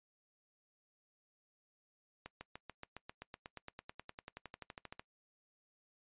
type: accelerating click train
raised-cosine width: 0.3 ms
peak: -30 dBFS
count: 27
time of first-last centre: 2.26-4.995 s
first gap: 150 ms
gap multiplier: 0.97
effects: noise-tail reverb RT60 0.1 s tail -21 dB re dry + resampled to 8000 Hz